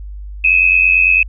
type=tone pair together; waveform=sine; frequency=2517 / 2606 Hz; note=D#7 / E7; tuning=+19 / -20 cents; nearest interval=minor second; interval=61 cents; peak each=-11 dBFS; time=0.44-1.23 s; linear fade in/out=5 ms; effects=added 50 Hz sine -26 dBFS peak until 1.28 s